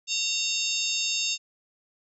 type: harmonic tone with a mistuned harmonic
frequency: 918 Hz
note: A#5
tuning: 27 cents flat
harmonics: 3 / 4 / 5 / 6 / 7 / 8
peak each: -31 / -30 / -34 / -33 / -33 / -34 dBFS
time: 0.07-1.38 s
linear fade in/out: 50 ms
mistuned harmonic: 6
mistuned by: -69 cents
effects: none